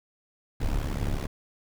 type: noise with amplitude modulation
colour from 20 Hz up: brown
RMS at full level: -24 dBFS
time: 0.6-1.27 s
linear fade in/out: 10 ms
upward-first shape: sine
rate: 70.6 Hz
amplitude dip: 85%
effects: none